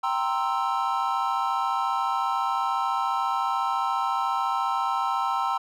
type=chord; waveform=triangle; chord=C dominant seventh; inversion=second; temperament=equal; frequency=784 / 932.3 / 1046.5 / 1318.5 Hz; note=G5 / Bb5 / C6 / E6; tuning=0 / 0 / 0 / 0 cents; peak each=-27 dBFS; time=0.03-5.58 s; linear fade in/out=10 ms; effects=none